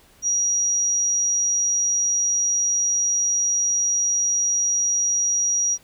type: tone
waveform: sine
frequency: 5750 Hz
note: F8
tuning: 50 cents sharp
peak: -18 dBFS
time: 0.22-5.78 s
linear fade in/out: 50 ms
effects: pink hiss -54 dBFS RMS until 5.83 s